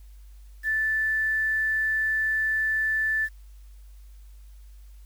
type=tone with quantisation; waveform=sine; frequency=1756 Hz; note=A6; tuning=4 cents flat; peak=-22 dBFS; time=0.63-3.29 s; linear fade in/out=50 ms; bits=8; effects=added 50 Hz sine -44 dBFS peak until 5.05 s + white hiss -64 dBFS RMS until 5.05 s